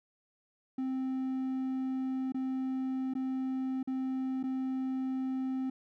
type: tone with dropouts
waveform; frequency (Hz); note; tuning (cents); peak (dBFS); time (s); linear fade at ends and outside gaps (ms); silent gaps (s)
triangle; 261.7; C4; 0; -29; 0.78-5.7; 5; 2.322-2.344 / 3.138-3.151 / 3.83-3.874 / 4.43-4.437
effects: none